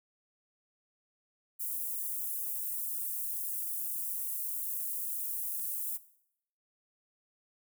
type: high-pass noise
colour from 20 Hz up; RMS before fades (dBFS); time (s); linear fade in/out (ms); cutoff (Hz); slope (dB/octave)
white; -36; 1.59-5.98; 20; 10000; 24
effects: noise-tail reverb RT60 0.7 s tail -17 dB re dry